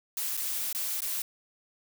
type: noise with dropouts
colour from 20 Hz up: blue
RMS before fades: -32 dBFS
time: 0.17-1.22 s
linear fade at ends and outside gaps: 2 ms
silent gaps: 0.369-0.374 / 0.728-0.748 / 1.006-1.019 s
effects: none